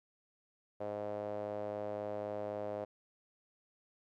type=tone with band-pass filter; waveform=sawtooth; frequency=103.83 Hz; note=G#2; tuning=in tune; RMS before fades=-40 dBFS; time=0.8-2.85 s; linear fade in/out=10 ms; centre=580 Hz; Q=4.4; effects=none